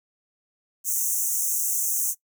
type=high-pass noise; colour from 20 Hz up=pink; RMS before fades=-25 dBFS; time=0.84-2.15 s; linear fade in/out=50 ms; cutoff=6000 Hz; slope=96 dB/octave; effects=noise-tail reverb RT60 0.1 s tail -19 dB re dry